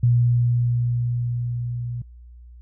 sine tone with level ramp, 120.5 Hz, B2, 42 cents flat, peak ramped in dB -13 to -26 dBFS, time 0.03-2.02 s, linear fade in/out 5 ms, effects added 60 Hz sine -41 dBFS peak until 2.61 s

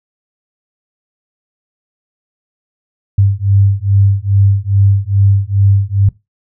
sine beating tone pair, 98 / 100.4 Hz, G2 / G2, 0 / +42 cents, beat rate 2.4 Hz, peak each -11 dBFS, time 3.18-6.09 s, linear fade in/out 5 ms, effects noise-tail reverb RT60 0.2 s tail -19 dB re dry

